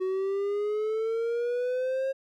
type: exponential sweep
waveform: triangle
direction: up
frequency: 371.5 to 540 Hz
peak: -24 dBFS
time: 0-2.13 s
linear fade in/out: 20 ms
effects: none